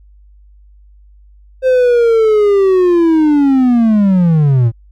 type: linear sweep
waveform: triangle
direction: down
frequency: 523.3 to 110 Hz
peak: -5 dBFS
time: 1.62-4.72 s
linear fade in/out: 50 ms
effects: added 50 Hz sine -40 dBFS peak until 4.91 s